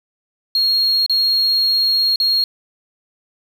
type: tone with dropouts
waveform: sine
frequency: 4271 Hz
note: C8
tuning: 35 cents sharp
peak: -11 dBFS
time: 0.55-2.44 s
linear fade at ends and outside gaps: 2 ms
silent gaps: 1.063-1.096 / 2.159-2.2 s
effects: tanh soft clip ceiling -11 dBFS + 7-bit